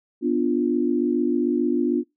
sine chord, B diminished, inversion none, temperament equal, 246.9 / 293.7 / 349.2 Hz, B3 / D4 / F4, 0 / 0 / 0 cents, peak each -23 dBFS, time 0.21-2.04 s, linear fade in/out 50 ms, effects noise-tail reverb RT60 0.2 s tail -24 dB re dry

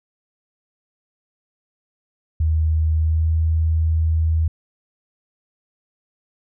sine tone with pitch glide, 79 to 80.29 Hz, D#2 to E2, +27 to -45 cents, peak -15 dBFS, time 2.4-4.48 s, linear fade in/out 5 ms, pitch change +28 cents, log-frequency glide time 2.99-3.29 s, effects none

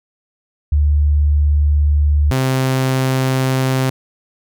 sine / sawtooth tone pair in turn, 73.6 / 131.14 Hz, D2 / C3, +4 / +4 cents, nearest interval minor seventh, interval 1000 cents, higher second, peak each -10 dBFS, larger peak neither, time 0.72-2.31 / 2.31-3.9 s, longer neither, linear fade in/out 5 ms, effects none

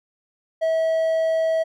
triangle tone, 647 Hz, E5, 32 cents flat, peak -16 dBFS, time 0.61-1.64 s, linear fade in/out 20 ms, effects none

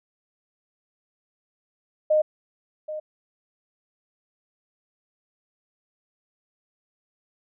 sine tone with echo, 615 Hz, D#5, 20 cents flat, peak -16 dBFS, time 2.1-2.22 s, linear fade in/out 10 ms, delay 780 ms, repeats 1, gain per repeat -13 dB, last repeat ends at 3 s, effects none

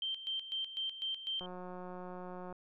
sine tone with tremolo, 3136 Hz, G7, in tune, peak -34 dBFS, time 0.02-1.46 s, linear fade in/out 2 ms, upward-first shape square, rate 4 Hz, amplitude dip 70%
click train, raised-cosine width 1 ms, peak -33 dBFS, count 203, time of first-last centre 1.41-2.526 s, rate 181 Hz
effects none

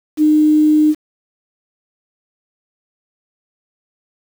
sine tone with quantisation, 305.3 Hz, D#4, 33 cents flat, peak -8 dBFS, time 0.17-0.95 s, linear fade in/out 50 ms, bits 6, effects none

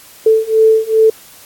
sine beating tone pair, 440 / 442.5 Hz, A4 / A4, 0 / +10 cents, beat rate 2.5 Hz, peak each -11 / -10 dBFS, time 0.26-1.1 s, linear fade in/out 5 ms, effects white hiss -40 dBFS RMS until 1.45 s + AAC 64 kbps

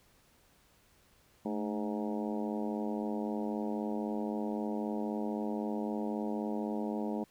harmonic tone with a mistuned harmonic, 103.83 Hz, G#2, in tune, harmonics 2 / 3 / 4 / 5 / 6 / 7 / 8 / 9, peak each -35 / -39 / -41 / -43 / -45 / -46 / -47 / -48 dBFS, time 1.45-7.24 s, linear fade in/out 5 ms, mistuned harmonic 2, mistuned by +69 cents, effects pink hiss -66 dBFS RMS until 7.3 s

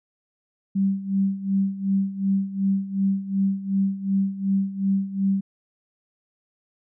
sine tone with tremolo, 195 Hz, G3, 9 cents flat, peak -17 dBFS, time 0.75-5.41 s, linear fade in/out 10 ms, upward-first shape sine, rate 2.7 Hz, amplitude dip 80%, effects none

